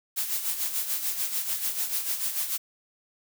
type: noise with tremolo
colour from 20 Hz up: blue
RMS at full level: -27 dBFS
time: 0.16-2.58 s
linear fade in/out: 20 ms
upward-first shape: sine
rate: 6.8 Hz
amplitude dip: 60%
effects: none